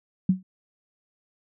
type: tone with exponential decay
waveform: sine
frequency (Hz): 186.6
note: F#3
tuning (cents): +15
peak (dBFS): -13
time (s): 0.29-0.43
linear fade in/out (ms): 5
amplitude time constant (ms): 29
effects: none